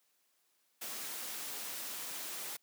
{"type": "noise", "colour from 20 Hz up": "white", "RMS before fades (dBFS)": -42, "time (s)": [0.81, 2.57], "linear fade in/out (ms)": 10, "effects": ["white hiss -75 dBFS RMS until 2.62 s", "high-pass 200 Hz 12 dB/octave"]}